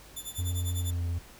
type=tone with tremolo; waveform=10% pulse; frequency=3517 Hz; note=A7; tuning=1 cent flat; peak=-27 dBFS; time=0.16-0.91 s; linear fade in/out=10 ms; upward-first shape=sine; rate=10 Hz; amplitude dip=90%
type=tone with pitch glide; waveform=triangle; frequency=88.2 to 85.89 Hz; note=F2 to F2; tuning=+18 to -28 cents; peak=-26 dBFS; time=0.38-1.19 s; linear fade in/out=10 ms; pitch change=-46 cents; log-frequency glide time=0.79-1.07 s
effects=added 50 Hz sine -56 dBFS peak until 1.39 s + pink hiss -52 dBFS RMS until 1.39 s